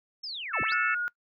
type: linear two-way sweep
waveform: sine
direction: down then up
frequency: 5450 to 58.27 to 5450 Hz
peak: -34 dBFS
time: 0.23-0.74 s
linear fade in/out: 10 ms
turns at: 0.62 s
type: harmonic tone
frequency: 440 Hz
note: A4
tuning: in tune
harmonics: 3 / 4 / 5 / 6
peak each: -30 / -31 / -32 / -33 dBFS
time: 0.53-0.95 s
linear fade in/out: 10 ms
type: tone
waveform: sine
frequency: 1440 Hz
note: F#6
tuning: 47 cents flat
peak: -27 dBFS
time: 0.72-1.08 s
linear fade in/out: 0 ms
effects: noise-tail reverb RT60 0.1 s tail -23 dB re dry